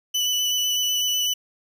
30% pulse tone with vibrato, 2980 Hz, F#7, 12 cents sharp, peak -18 dBFS, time 0.14-1.34 s, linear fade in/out 10 ms, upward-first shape square, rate 8 Hz, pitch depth 11 cents each way, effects none

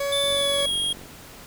40% pulse tone, 562 Hz, C#5, 24 cents sharp, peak -23 dBFS, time 0-0.66 s, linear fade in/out 5 ms
square tone with pitch glide, 3520 to 3265 Hz, A7 to G#7, 0 to -30 cents, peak -23 dBFS, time 0.12-0.93 s, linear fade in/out 5 ms, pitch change -130 cents, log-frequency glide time 0.28-0.75 s
click train, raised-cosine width 2 ms, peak -29 dBFS, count 39, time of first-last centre 0.24-1.057 s, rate 46.5 Hz
effects pink hiss -44 dBFS RMS until 1.46 s

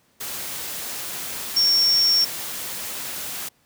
sine tone in noise, 5490 Hz, F8, 31 cents flat, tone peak -15 dBFS, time 1.56-2.25 s, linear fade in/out 10 ms, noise white, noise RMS -31 dBFS, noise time 0.2-3.49 s, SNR +13 dB, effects pink hiss -62 dBFS RMS until 3.65 s + high-pass 80 Hz 12 dB/octave

